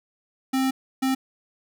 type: tone bursts at uneven times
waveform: square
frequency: 263.9 Hz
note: C4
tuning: 15 cents sharp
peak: -21 dBFS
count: 2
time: 0.53-0.71 / 1.02-1.15 s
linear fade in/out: 10 ms
effects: none